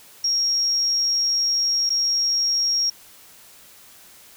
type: tone with dropouts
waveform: sine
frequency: 5588 Hz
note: F8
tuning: in tune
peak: -18 dBFS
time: 0.24-2.9 s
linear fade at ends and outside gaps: 5 ms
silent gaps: 1.894-1.902 s
effects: white hiss -48 dBFS RMS until 4.36 s